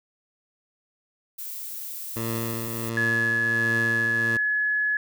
violet noise, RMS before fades -35 dBFS, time 1.38-2.9 s, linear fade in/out 10 ms
15% pulse tone with tremolo, 114.7 Hz, A#2, 28 cents flat, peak -20 dBFS, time 2.16-4.37 s, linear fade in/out 5 ms, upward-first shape triangle, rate 1.4 Hz, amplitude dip 45%
sine tone, 1700 Hz, G#6, 40 cents sharp, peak -21 dBFS, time 2.97-4.97 s, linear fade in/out 2 ms
effects none

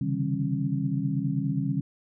sine tone cluster, 134.5 / 144 / 159.3 / 195.6 / 271.7 Hz, C3 / D3 / D#3 / G3 / C#4, +48 / -34 / +41 / -4 / -35 cents, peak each -31 dBFS, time 0.01-1.81 s, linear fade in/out 5 ms, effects none

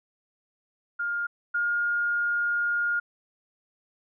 sine tone pair in turn, 1411 / 1420 Hz, F6 / F6, +17 / +28 cents, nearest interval unison, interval 11 cents, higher second, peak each -26 / -23 dBFS, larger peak second, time 0.99-1.27 / 1.54-3 s, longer second, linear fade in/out 10 ms, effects none

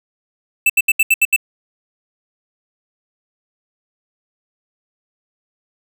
square tone bursts, 2647 Hz, E7, 7 cents sharp, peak -10 dBFS, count 7, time 0.66-1.363 s, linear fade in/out 5 ms, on 37 ms, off 74 ms, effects none

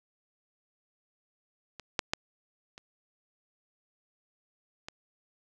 clicks, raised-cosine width 0.2 ms, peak -25 / -9 / -10 / -29 / -22 dBFS, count 5, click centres 1.797 / 1.992 / 2.135 / 2.779 / 4.885 s, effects none

